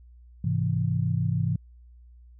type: chord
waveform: sine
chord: Ab augmented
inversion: none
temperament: equal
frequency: 103.83 / 130.81 / 164.81 Hz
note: Ab2 / C3 / E3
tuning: 0 / 0 / 0 cents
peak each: -27 dBFS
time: 0.44-1.56 s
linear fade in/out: 5 ms
effects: added 60 Hz sine -48 dBFS peak until 2.39 s